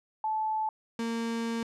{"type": "tone pair in turn", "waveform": ["sine", "35% pulse"], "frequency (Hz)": [870, 230], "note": ["A5", "A#3"], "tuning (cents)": [-20, -23], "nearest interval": "octave + major seventh", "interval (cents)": 2303, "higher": "first", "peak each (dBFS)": [-27, -28], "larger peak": "first", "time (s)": [[0.24, 0.69], [0.99, 1.63]], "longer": "second", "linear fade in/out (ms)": 2, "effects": ["low-pass 8000 Hz 12 dB/octave"]}